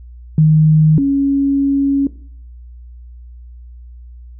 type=tone pair in turn; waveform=sine; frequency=155.4 / 277.5 Hz; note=D#3 / C#4; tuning=-2 / +2 cents; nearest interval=minor seventh; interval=1004 cents; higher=second; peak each=-6 / -11 dBFS; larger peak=first; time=0.38-0.98 / 0.98-2.07 s; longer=second; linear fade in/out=2 ms; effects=noise-tail reverb RT60 0.5 s tail -17 dB re dry + added 60 Hz sine -33 dBFS peak until 4.39 s